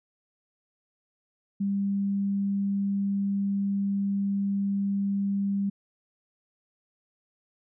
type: tone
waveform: sine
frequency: 198.7 Hz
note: G3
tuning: 24 cents sharp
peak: -24 dBFS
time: 1.6-5.7 s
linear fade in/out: 10 ms
effects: none